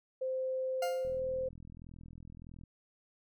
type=tone; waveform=sine; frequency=520 Hz; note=C5; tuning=11 cents flat; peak=-32 dBFS; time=0.21-1.49 s; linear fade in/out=10 ms
type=tone with exponential decay; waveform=40% pulse; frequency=704 Hz; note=F5; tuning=14 cents sharp; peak=-31 dBFS; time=0.82-1.2 s; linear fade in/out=5 ms; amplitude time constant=81 ms
type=click train; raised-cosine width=5 ms; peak=-39 dBFS; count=67; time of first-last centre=1.05-2.637 s; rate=41.6 Hz
effects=none